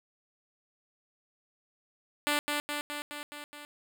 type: tone with echo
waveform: 5% pulse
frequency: 293.7 Hz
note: D4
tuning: in tune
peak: -15 dBFS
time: 2.27-2.39 s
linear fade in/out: 0 ms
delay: 210 ms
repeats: 6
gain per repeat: -3 dB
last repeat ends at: 3.65 s
effects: none